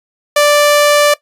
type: tone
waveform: sawtooth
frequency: 587 Hz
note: D5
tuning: 1 cent flat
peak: -3 dBFS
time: 0.36-1.14 s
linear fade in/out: 5 ms
effects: noise-tail reverb RT60 0.1 s tail -18 dB re dry + resampled to 32000 Hz